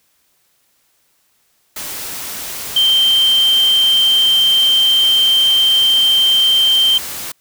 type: tone in noise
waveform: sine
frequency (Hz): 3136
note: G7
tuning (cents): 0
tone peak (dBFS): -9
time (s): 2.76-6.98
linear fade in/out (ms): 5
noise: white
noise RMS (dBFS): -26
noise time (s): 1.76-7.32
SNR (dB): +14
effects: white hiss -60 dBFS RMS until 7.4 s